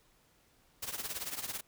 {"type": "noise with tremolo", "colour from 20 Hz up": "white", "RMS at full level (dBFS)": -36, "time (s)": [0.82, 1.61], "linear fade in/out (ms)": 10, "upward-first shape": "triangle", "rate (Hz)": 18, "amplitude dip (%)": 85, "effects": ["pink hiss -68 dBFS RMS until 1.67 s"]}